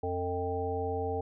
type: harmonic tone with a mistuned harmonic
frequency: 90 Hz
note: F#2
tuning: 47 cents flat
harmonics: 1 / 3 / 5 / 7 / 9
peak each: -36 / -41 / -33 / -41 / -36 dBFS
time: 0.03-1.21 s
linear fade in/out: 5 ms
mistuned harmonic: 9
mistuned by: -52 cents
effects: none